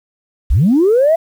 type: linear sweep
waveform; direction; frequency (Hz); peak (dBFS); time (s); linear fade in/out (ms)
sine; up; 38.13 to 677; -7; 0.5-1.16; 10
effects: tanh soft clip ceiling -4 dBFS + 7-bit